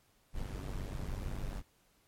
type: noise with amplitude modulation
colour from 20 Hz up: brown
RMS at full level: -35 dBFS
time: 0.33-1.63 s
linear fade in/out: 50 ms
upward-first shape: sine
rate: 96.8 Hz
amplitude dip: 75%
effects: pink hiss -70 dBFS RMS until 2.07 s + MP3 64 kbps